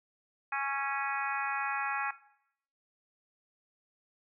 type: harmonic tone with a mistuned harmonic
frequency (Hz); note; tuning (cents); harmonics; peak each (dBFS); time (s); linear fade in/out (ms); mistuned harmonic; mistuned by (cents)
276.7; C#4; -3; 3 / 4 / 5 / 6 / 7 / 8 / 9; -36 / -38 / -37 / -37 / -42 / -44 / -39; 0.52-2.11; 5; 5; -20
effects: noise-tail reverb RT60 0.7 s tail -17 dB re dry